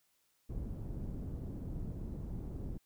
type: low-pass noise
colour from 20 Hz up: pink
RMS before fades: -41 dBFS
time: 0.49-2.78 s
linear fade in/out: 10 ms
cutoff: 260 Hz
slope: 12 dB/octave
effects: white hiss -75 dBFS RMS until 2.85 s